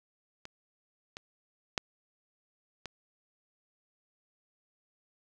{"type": "clicks", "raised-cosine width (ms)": 0.2, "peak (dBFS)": [-26, -24, -11, -22], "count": 4, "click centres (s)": [0.454, 1.169, 1.778, 2.857], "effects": []}